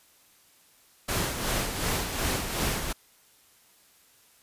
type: noise with tremolo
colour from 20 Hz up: pink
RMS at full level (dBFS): -27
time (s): 1.08-2.93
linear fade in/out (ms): 10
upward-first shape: sine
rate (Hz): 2.7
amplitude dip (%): 50
effects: white hiss -60 dBFS RMS until 4.42 s + resampled to 32000 Hz